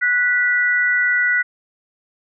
sine tone pair together, 1473.5 / 1964 Hz, F#6 / B6, -8 / -10 cents, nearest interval perfect fourth, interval 498 cents, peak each -17 dBFS, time 0.01-1.43 s, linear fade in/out 20 ms, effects none

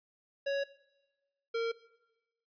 square tone pair in turn, 557 / 459.8 Hz, C#5 / A#4, +8 / -24 cents, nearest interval minor third, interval 332 cents, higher first, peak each -31 / -31 dBFS, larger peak neither, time 0.46-0.64 / 1.54-1.72 s, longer neither, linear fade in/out 10 ms, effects noise-tail reverb RT60 1.0 s tail -19 dB re dry + resampled to 11025 Hz

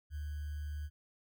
sine tone with sample-and-hold, 74.3 Hz, D2, 21 cents sharp, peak -37 dBFS, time 0.1-0.9 s, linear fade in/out 50 ms, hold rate 1575 Hz, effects none

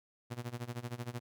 sawtooth tone with tremolo, 120.6 Hz, B2, 41 cents flat, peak -32 dBFS, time 0.3-1.2 s, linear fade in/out 20 ms, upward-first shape sine, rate 13 Hz, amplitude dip 90%, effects none

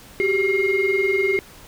sine tone cluster, 378.7 / 398.7 / 2134 Hz, F#4 / G4 / C7, +40 / +29 / +34 cents, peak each -20 dBFS, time 0.2-1.39 s, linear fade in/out 0 ms, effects tanh soft clip ceiling -12 dBFS + pink hiss -45 dBFS RMS until 1.67 s

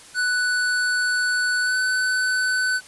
square tone with pitch glide, 1486 to 1507.6 Hz, F#6 to F#6, +7 to +32 cents, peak -20 dBFS, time 0.14-2.81 s, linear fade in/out 50 ms, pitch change +25 cents, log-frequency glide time 1.62-1.77 s, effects white hiss -45 dBFS RMS until 2.87 s + resampled to 24000 Hz

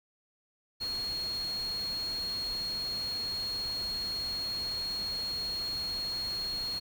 sine tone in noise, 4292 Hz, C8, 43 cents sharp, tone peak -32 dBFS, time 0.8-6.8 s, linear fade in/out 20 ms, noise pink, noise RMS -45 dBFS, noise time 0.8-6.8 s, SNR +10 dB, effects none

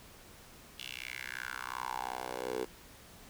10% pulse tone with high-pass filter sweep, 62.8 Hz, B1, 30 cents sharp, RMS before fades -40 dBFS, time 0.78-2.65 s, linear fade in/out 10 ms, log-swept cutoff 3100 to 410 Hz, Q 4.4, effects pink hiss -55 dBFS RMS until 3.29 s

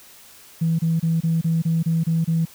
sine tone bursts, 163.9 Hz, E3, 10 cents flat, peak -16 dBFS, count 9, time 0.61-2.454 s, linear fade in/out 10 ms, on 180 ms, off 28 ms, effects tanh soft clip ceiling -12 dBFS + white hiss -47 dBFS RMS until 2.54 s

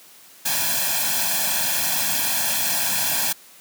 white noise with comb filter, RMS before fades -22 dBFS, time 0.45-3.33 s, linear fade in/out 10 ms, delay 1.2 ms, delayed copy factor +0.95, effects white hiss -48 dBFS RMS until 3.6 s + high-pass 150 Hz 12 dB/octave

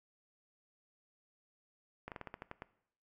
slowing click train, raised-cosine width 0.5 ms, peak -28 dBFS, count 9, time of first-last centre 2.08-2.621 s, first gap 38 ms, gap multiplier 1.16, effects noise-tail reverb RT60 0.7 s tail -19 dB re dry

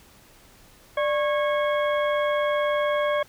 harmonic tone with a mistuned harmonic, 548 Hz, C#5, 20 cents flat, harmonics 1 / 2 / 3 / 4 / 6, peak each -22 / -28 / -32 / -34 / -38 dBFS, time 0.97-3.23 s, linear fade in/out 5 ms, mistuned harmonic 1, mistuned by +130 cents, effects pink hiss -53 dBFS RMS until 3.28 s

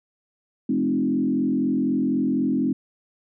sine tone with frequency modulation, 259.9 Hz, C4, 11 cents flat, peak -19 dBFS, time 0.69-2.73 s, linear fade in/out 5 ms, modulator 44 Hz, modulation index 1.3, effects none

